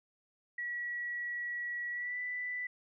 sine tone with pitch glide, 1929 to 1983.2 Hz, B6 to B6, -41 to +7 cents, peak -35 dBFS, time 0.58-2.67 s, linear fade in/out 5 ms, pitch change +48 cents, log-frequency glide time 1.91-2.19 s, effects none

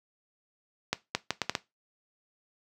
accelerating click train, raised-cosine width 0.2 ms, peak -9 dBFS, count 6, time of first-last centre 0.93-1.552 s, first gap 220 ms, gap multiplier 0.71, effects noise-tail reverb RT60 0.2 s tail -17 dB re dry + high-pass 100 Hz 12 dB/octave

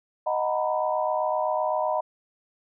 sine chord, B major seventh, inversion first, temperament equal with one note detuned, 622.3 / 740 / 920 / 987.8 Hz, D#5 / F#5 / A#5 / B5, 0 / 0 / -23 / 0 cents, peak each -26 / -29 / -31 / -29 dBFS, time 0.26-2.01 s, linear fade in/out 10 ms, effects none

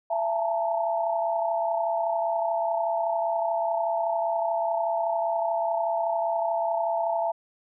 sine tone cluster, 672 / 856 / 887 / 921 Hz, E5 / A5 / A5 / A#5, +33 / -48 / +14 / -21 cents, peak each -25 / -31 / -34 / -32 dBFS, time 0.1-7.32 s, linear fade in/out 10 ms, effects none

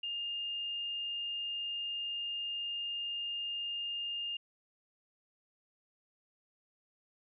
sine tone, 2819 Hz, F7, 16 cents sharp, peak -35 dBFS, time 0.03-4.37 s, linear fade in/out 5 ms, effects none

